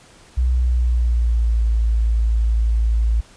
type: tone with pitch glide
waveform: sine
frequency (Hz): 62.4 to 55.91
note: B1 to A1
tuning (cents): +19 to +28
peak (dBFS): -14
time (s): 0.37-3.21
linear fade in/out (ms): 10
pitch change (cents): -191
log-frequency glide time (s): 0.52-1.65
effects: pink hiss -48 dBFS RMS until 3.36 s + resampled to 22050 Hz